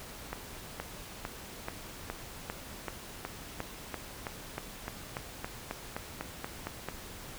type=accelerating click train; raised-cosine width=0.5 ms; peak=-20 dBFS; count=21; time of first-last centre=0.33-6.886 s; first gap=470 ms; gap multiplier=0.96; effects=pink hiss -46 dBFS RMS until 7.38 s